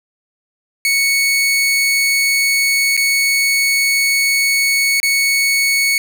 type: tone with dropouts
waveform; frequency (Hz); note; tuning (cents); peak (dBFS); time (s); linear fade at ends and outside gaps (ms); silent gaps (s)
sawtooth; 2217; C#7; 0; -9; 0.85-5.98; 1; 2.967-2.975 / 5.001-5.03
effects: none